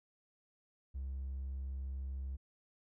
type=tone; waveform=triangle; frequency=66.8 Hz; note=C2; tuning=36 cents sharp; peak=-35 dBFS; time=0.94-2.37 s; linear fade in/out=20 ms; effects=tanh soft clip ceiling -34 dBFS